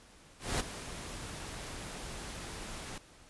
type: noise with ADSR envelope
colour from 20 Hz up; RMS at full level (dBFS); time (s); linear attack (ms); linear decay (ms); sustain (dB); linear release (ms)
pink; -31; 0.39-2.98; 210; 12; -12; 3
effects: pink hiss -58 dBFS RMS until 3.29 s + resampled to 24000 Hz